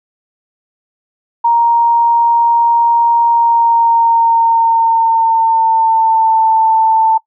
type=tone with pitch glide; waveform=sine; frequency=935 to 888.7 Hz; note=A#5 to A5; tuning=+5 to +17 cents; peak=-7 dBFS; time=1.44-7.18 s; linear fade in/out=10 ms; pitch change=-88 cents; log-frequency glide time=3.27-6.48 s; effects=noise-tail reverb RT60 0.1 s tail -19 dB re dry